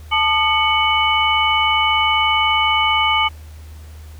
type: tone cluster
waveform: sine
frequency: 876 / 1215 / 2225 / 2985 Hz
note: A5 / D#6 / C#7 / F#7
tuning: -8 / -42 / +6 / +15 cents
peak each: -19 dBFS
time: 0.11-3.29 s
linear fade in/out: 20 ms
effects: added 77 Hz sine -34 dBFS peak until 4.19 s + pink hiss -48 dBFS RMS until 4.19 s